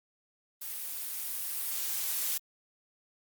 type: noise with level ramp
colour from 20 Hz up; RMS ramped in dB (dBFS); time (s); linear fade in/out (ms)
blue; -39 to -31; 0.61-2.38; 10
effects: Opus 32 kbps